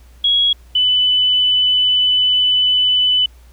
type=tone pair in turn; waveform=sine; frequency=3322 / 2997 Hz; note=G#7 / F#7; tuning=0 / +22 cents; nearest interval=major second; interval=178 cents; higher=first; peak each=-11 dBFS; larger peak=neither; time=0.24-0.53 / 0.75-3.26 s; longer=second; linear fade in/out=5 ms; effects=added 60 Hz sine -41 dBFS peak until 3.52 s + pink hiss -53 dBFS RMS until 3.52 s